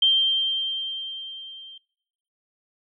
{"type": "tone with level ramp", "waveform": "sine", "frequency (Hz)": 3155, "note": "G7", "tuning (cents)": 10, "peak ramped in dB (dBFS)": [-14, -40], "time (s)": [0.02, 1.78], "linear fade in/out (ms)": 5, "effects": ["noise-tail reverb RT60 0.8 s tail -24 dB re dry"]}